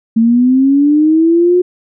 sine linear sweep, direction up, 222.5 to 363.7 Hz, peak -6 dBFS, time 0.16-1.62 s, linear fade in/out 10 ms, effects none

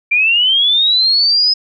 sine linear sweep, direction up, 2349 to 5100 Hz, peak -9 dBFS, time 0.11-1.54 s, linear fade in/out 10 ms, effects none

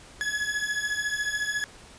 40% pulse beating tone pair, 1687 / 1701 Hz, G#6 / G#6, +27 / +41 cents, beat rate 14 Hz, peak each -29 dBFS, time 0.21-1.64 s, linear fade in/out 0 ms, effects pink hiss -49 dBFS RMS until 1.98 s + resampled to 22050 Hz

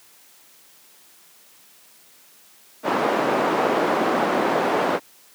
white band-pass noise, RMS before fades -21 dBFS, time 2.83-5 s, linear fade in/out 50 ms, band 240 to 840 Hz, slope 12 dB/octave, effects white hiss -52 dBFS RMS until 5.34 s + high-pass 150 Hz 12 dB/octave

